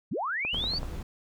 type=linear sweep; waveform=sine; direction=up; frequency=107.3 to 4699 Hz; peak=-28 dBFS; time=0.11-0.79 s; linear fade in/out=10 ms
type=click train; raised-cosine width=1 ms; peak=-23 dBFS; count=5; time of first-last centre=0.45-0.831 s; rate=10.5 Hz
type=noise; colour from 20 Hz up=brown; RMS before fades=-36 dBFS; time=0.53-1.03 s; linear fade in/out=5 ms
effects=none